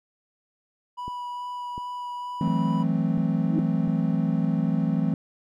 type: tone with vibrato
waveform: triangle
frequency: 981 Hz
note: B5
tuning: 12 cents flat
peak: -29 dBFS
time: 0.97-2.84 s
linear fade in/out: 20 ms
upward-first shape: sine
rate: 2.4 Hz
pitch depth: 8 cents each way
type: click train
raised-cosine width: 3 ms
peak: -25 dBFS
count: 5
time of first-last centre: 1.08-3.877 s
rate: 1.43 Hz
type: chord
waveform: triangle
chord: F# half-diminished seventh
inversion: third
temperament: equal with one note detuned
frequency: 164.81 / 185 / 217.9 / 261.6 Hz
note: E3 / F#3 / A3 / C4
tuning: 0 / 0 / -17 / 0 cents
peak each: -23 / -26 / -25 / -27 dBFS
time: 2.41-5.14 s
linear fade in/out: 2 ms
type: tone with exponential growth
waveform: sine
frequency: 311.1 Hz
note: D#4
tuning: in tune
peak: -19 dBFS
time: 3.41-3.59 s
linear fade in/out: 0 ms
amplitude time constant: 37 ms
effects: none